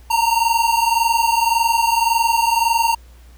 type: tone pair together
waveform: square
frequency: 910.5 / 932.3 Hz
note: A#5 / A#5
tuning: -41 / 0 cents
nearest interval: unison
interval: 41 cents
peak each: -18 dBFS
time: 0.1-2.95 s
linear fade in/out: 10 ms
effects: added 60 Hz sine -41 dBFS peak until 3.37 s + pink hiss -53 dBFS RMS until 3.37 s